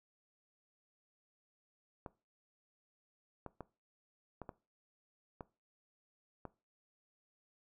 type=clicks; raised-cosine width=1 ms; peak=-30 dBFS; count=7; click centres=2.062 / 3.463 / 3.607 / 4.417 / 4.492 / 5.408 / 6.453 s; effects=noise-tail reverb RT60 0.3 s tail -19 dB re dry